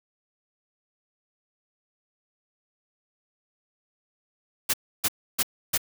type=noise bursts; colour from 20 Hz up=white; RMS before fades=-23 dBFS; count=4; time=4.69-5.778 s; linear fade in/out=10 ms; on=47 ms; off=300 ms; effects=none